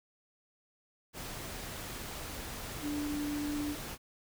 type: tone in noise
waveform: sine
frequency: 293.7 Hz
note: D4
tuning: in tune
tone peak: -33 dBFS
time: 2.81-3.76 s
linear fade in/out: 50 ms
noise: pink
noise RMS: -42 dBFS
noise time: 1.13-3.98 s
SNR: +6 dB
effects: none